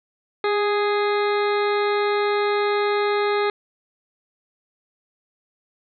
harmonic tone with a mistuned harmonic, 415.3 Hz, G#4, in tune, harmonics 1 / 2 / 3 / 4 / 5 / 6 / 8 / 9 / 10, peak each -20 / -27 / -27 / -32 / -31 / -37 / -41 / -36 / -38 dBFS, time 0.44-3.5 s, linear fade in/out 2 ms, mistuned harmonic 1, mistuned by -24 cents, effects none

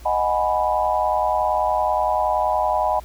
sine chord, G# minor seventh, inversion second, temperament equal, 622.3 / 740 / 830.6 / 987.8 Hz, D#5 / F#5 / G#5 / B5, 0 / 0 / 0 / 0 cents, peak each -23 dBFS, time 0.05-3 s, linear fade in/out 10 ms, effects added 60 Hz sine -38 dBFS peak until 3.04 s + pink hiss -48 dBFS RMS until 3.04 s

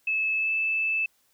sine tone with pitch glide, 2605 to 2628 Hz, E7 to E7, -21 to -6 cents, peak -23 dBFS, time 0.07-1.06 s, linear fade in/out 5 ms, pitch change +15 cents, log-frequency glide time 0.36-0.51 s, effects white hiss -67 dBFS RMS until 1.33 s

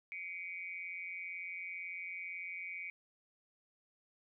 sine tone with amplitude modulation, 2273 Hz, C#7, 43 cents sharp, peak -37 dBFS, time 0.12-2.9 s, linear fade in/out 0 ms, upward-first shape sine, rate 178 Hz, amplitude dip 90%, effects none

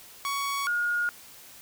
sawtooth / sine tone pair in turn, 1119 / 1430.9 Hz, C#6 / F6, +16 / +42 cents, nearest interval major third, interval 426 cents, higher second, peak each -24 dBFS, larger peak neither, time 0.25-0.67 / 0.67-1.09 s, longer neither, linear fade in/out 0 ms, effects white hiss -49 dBFS RMS until 1.61 s

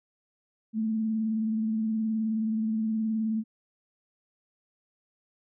sine tone with vibrato, 220 Hz, A3, in tune, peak -25 dBFS, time 0.73-3.44 s, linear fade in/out 50 ms, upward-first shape triangle, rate 19 Hz, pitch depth 41 cents each way, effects none

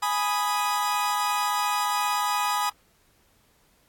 40% pulse chord, G# minor, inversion none, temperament equal, 830.6 / 987.8 / 1244.5 Hz, G#5 / B5 / D#6, 0 / 0 / 0 cents, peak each -27 dBFS, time 0.02-2.7 s, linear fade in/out 10 ms, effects pink hiss -63 dBFS RMS until 3.88 s + AAC 64 kbps

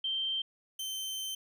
sine / sawtooth tone pair in turn, 3136 / 3098 Hz, G7 / G7, 0 / -21 cents, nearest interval unison, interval 21 cents, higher first, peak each -30 / -32 dBFS, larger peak first, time 0.04-0.42 / 0.79-1.35 s, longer second, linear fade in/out 5 ms, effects none

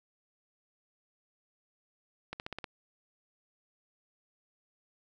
accelerating click train, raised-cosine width 0.3 ms, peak -22 dBFS, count 6, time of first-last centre 2.33-2.642 s, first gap 69 ms, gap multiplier 0.95, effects none

